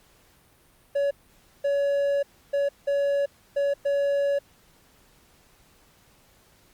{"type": "tone bursts at uneven times", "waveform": "triangle", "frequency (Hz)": 564, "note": "C#5", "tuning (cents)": 30, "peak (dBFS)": -19, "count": 6, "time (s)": [[0.95, 1.11], [1.64, 2.23], [2.53, 2.69], [2.87, 3.26], [3.56, 3.74], [3.85, 4.39]], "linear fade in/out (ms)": 10, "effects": ["pink hiss -59 dBFS RMS until 6.73 s", "Opus 48 kbps"]}